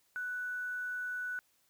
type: tone with quantisation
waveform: sine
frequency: 1485 Hz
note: F#6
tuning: 6 cents sharp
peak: -35 dBFS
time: 0.16-1.39 s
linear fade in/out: 0 ms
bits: 10
effects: white hiss -72 dBFS RMS until 1.69 s